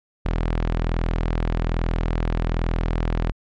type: tone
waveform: sawtooth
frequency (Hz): 41.2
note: E1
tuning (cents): 0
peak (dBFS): -16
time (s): 0.25-3.32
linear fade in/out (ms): 10
effects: low-pass 3000 Hz 12 dB/octave + MP3 48 kbps